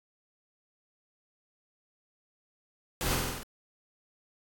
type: noise with echo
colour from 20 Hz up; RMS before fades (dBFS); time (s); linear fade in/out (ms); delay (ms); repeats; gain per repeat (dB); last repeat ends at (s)
pink; -31; 3.01-3.15; 0; 47; 6; -2; 3.432
effects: AAC 64 kbps